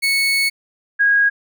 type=tone pair in turn; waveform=30% pulse / sine; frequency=2208 / 1642 Hz; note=C#7 / G#6; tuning=-7 / -20 cents; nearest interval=perfect fourth; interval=513 cents; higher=first; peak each=-12 / -11 dBFS; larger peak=second; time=0.02-0.5 / 0.99-1.3 s; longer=first; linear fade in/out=20 ms; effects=none